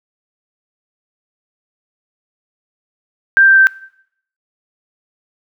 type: tone with pitch steps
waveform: sine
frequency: 1580 / 1569.1 / 1558.2 Hz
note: G6 / G6 / G6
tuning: +13 / +1 / -11 cents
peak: -5 dBFS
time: 3.37-3.67 s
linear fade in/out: 0 ms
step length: 100 ms
effects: noise-tail reverb RT60 0.7 s tail -21 dB re dry